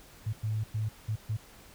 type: tone bursts at uneven times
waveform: sine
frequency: 108.4 Hz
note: A2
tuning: 25 cents flat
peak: -28 dBFS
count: 5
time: 0.26-0.33 / 0.43-0.64 / 0.74-0.89 / 1.08-1.16 / 1.29-1.37 s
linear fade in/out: 10 ms
effects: pink hiss -54 dBFS RMS until 1.74 s